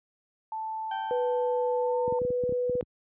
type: tone with pitch glide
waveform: sine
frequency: 880 to 900.6 Hz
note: A5 to A5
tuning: 0 to +40 cents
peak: -31 dBFS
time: 0.52-2.19 s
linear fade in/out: 2 ms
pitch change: +40 cents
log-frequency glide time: 1.79-1.98 s
type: tone with exponential decay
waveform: 35% pulse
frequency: 780 Hz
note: G5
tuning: 9 cents flat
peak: -30 dBFS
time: 0.91-2.02 s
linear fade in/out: 5 ms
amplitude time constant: 240 ms
type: tone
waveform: sine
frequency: 493.9 Hz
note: B4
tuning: in tune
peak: -25 dBFS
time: 1.11-2.81 s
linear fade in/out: 0 ms
type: clicks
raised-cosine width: 3 ms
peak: -23 dBFS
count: 11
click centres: 2.079 / 2.124 / 2.217 / 2.25 / 2.304 / 2.437 / 2.493 / 2.523 / 2.696 / 2.753 / 2.827 s
effects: high-pass 80 Hz 12 dB/octave + resampled to 8000 Hz